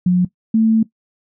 sine tone pair in turn, 179.8 / 222.3 Hz, F#3 / A3, -49 / +18 cents, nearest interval major third, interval 367 cents, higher second, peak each -10 dBFS, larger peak neither, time 0.06-0.25 / 0.54-0.83 s, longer second, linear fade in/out 5 ms, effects noise-tail reverb RT60 0.1 s tail -17 dB re dry

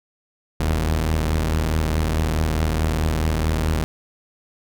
sawtooth tone pair together, 41.64 / 78.6 Hz, E1 / D#2, +18 / +18 cents, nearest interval major seventh, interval 1100 cents, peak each -20 / -16 dBFS, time 0.6-3.84 s, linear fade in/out 0 ms, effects none

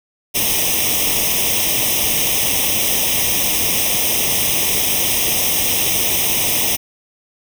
white noise with comb filter, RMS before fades -17 dBFS, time 0.34-6.77 s, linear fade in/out 20 ms, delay 0.34 ms, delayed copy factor +1, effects none

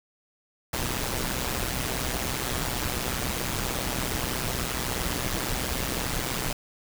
pink noise with amplitude modulation, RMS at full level -26 dBFS, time 0.73-6.53 s, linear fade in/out 5 ms, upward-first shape sine, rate 126 Hz, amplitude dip 75%, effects none

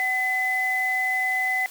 sine tone pair together, 756 / 2017 Hz, F#5 / B6, +37 / +36 cents, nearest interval octave + perfect fourth, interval 1699 cents, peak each -28 / -22 dBFS, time 0-1.66 s, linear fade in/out 0 ms, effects white hiss -43 dBFS RMS until 1.7 s + high-pass 400 Hz 12 dB/octave

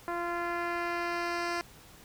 10% pulse tone with low-pass filter sweep, 345.2 Hz, F4, 20 cents flat, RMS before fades -33 dBFS, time 0.08-1.61 s, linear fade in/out 0 ms, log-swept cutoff 1300 to 6100 Hz, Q 0.9, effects pink hiss -54 dBFS RMS until 2.04 s

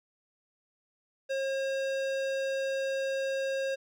sine tone with hard clipping, 539 Hz, C#5, 49 cents flat, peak -31 dBFS, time 1.29-3.76 s, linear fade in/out 20 ms, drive 17 dB, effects none

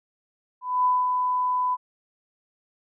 sine tone with ADSR envelope, 1000 Hz, B5, 21 cents sharp, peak -17 dBFS, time 0.61-1.77 s, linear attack 240 ms, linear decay 210 ms, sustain -4 dB, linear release 37 ms, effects none

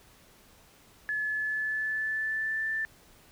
sine tone with pitch glide, 1715 to 1770.4 Hz, A6 to A6, -45 to +10 cents, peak -28 dBFS, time 1.09-2.85 s, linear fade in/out 0 ms, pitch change +55 cents, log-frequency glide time 1.21-2.71 s, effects pink hiss -58 dBFS RMS until 3.31 s

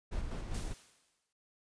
brown noise with tremolo, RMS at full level -36 dBFS, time 0.11-0.74 s, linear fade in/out 20 ms, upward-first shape square, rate 5 Hz, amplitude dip 35%
white noise with exponential decay, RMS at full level -45 dBFS, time 0.54-1.33 s, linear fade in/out 5 ms, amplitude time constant 170 ms
effects resampled to 22050 Hz

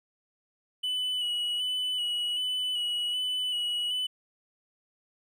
triangle tone with vibrato, 2960 Hz, F#7, in tune, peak -26 dBFS, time 0.83-4.07 s, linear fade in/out 10 ms, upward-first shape square, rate 1.3 Hz, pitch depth 22 cents each way, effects none

